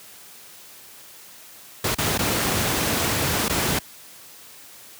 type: noise with dropouts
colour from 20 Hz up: pink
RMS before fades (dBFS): -22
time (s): 1.84-3.79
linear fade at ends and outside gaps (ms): 5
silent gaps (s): 1.948-1.983 / 2.178-2.189 / 3.484-3.495
effects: white hiss -45 dBFS RMS until 4.99 s + high-pass 80 Hz 12 dB/octave